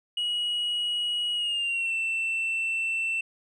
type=tone with pitch glide; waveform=sine; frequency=2906 to 2680 Hz; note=F#7 to E7; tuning=-32 to +28 cents; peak=-23 dBFS; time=0.17-3.21 s; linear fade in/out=5 ms; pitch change=-140 cents; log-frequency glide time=1.35-1.94 s; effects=tanh soft clip ceiling -24 dBFS